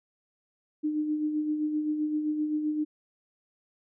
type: tone with tremolo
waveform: sine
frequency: 303.7 Hz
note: D#4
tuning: 42 cents flat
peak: -24 dBFS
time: 0.83-2.85 s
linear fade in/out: 20 ms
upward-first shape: sine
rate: 7.7 Hz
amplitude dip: 45%
effects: none